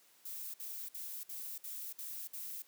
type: noise bursts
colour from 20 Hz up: violet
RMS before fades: -44 dBFS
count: 7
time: 0.25-2.622 s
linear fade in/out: 5 ms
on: 290 ms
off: 57 ms
effects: white hiss -66 dBFS RMS until 2.67 s + high-pass 200 Hz 12 dB/octave